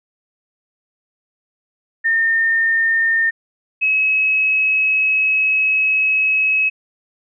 sine tone pair in turn, 1818 / 2566 Hz, A#6 / E7, -44 / -47 cents, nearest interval tritone, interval 597 cents, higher second, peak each -13 dBFS, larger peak neither, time 2.04-3.31 / 3.81-6.7 s, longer second, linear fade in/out 20 ms, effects none

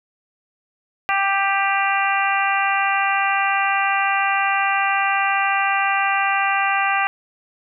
harmonic tone with a mistuned harmonic, 393.4 Hz, G4, 6 cents sharp, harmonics 2 / 3 / 4 / 5 / 6 / 7, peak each -21 / -23 / -24 / -25 / -26 / -26 dBFS, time 1.09-7.07 s, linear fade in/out 0 ms, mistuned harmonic 6, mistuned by +19 cents, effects none

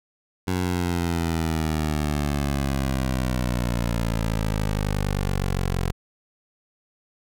15% pulse exponential sweep, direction down, 92.5 to 44.04 Hz, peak -16 dBFS, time 0.47-5.92 s, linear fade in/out 10 ms, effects none

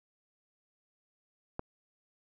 click, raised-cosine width 1 ms, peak -21 dBFS, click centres 1.594 s, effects none

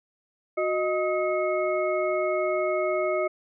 sine tone cluster, 366.3 / 620 / 1264 / 2175 Hz, F#4 / D#5 / D#6 / C#7, -17 / -6 / +27 / -33 cents, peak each -28 / -25 / -32 / -34 dBFS, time 0.57-3.28 s, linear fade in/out 10 ms, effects none

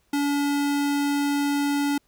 square tone, 285.7 Hz, D4, 48 cents flat, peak -22 dBFS, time 0.13-1.98 s, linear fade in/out 5 ms, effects pink hiss -67 dBFS RMS until 2.07 s

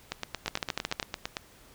two click trains, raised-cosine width 0.2 ms, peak -11 / -14 dBFS, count 8 / 12, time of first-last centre 0.48-0.999 / 0.12-1.369 s, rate 13.5 / 8.81 Hz, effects pink hiss -56 dBFS RMS until 1.74 s

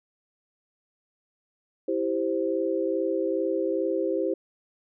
sine chord, C major, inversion first, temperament equal, 329.6 / 392 / 523.3 Hz, E4 / G4 / C5, 0 / 0 / 0 cents, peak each -28 dBFS, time 1.88-4.34 s, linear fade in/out 5 ms, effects none

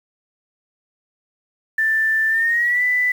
sine tone with pitch glide, 1771 to 1987.9 Hz, A6 to B6, +11 to +11 cents, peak -15 dBFS, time 1.78-3.12 s, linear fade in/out 5 ms, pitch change +200 cents, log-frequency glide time 2.29-2.83 s, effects 7-bit

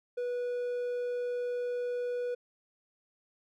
triangle tone, 489.1 Hz, B4, 17 cents flat, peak -29 dBFS, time 0.17-2.35 s, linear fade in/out 10 ms, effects none

